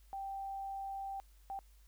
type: tone bursts at uneven times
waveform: sine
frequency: 783 Hz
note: G5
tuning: 2 cents flat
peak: -39 dBFS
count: 2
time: 0.13-1.2 / 1.5-1.59 s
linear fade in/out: 0 ms
effects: added 50 Hz sine -59 dBFS peak until 1.87 s + white hiss -71 dBFS RMS until 1.87 s